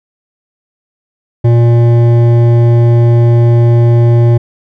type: tone with hard clipping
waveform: triangle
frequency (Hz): 118.1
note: A#2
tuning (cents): +23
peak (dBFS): -6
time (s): 1.44-4.38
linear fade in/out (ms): 10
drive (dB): 15
effects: none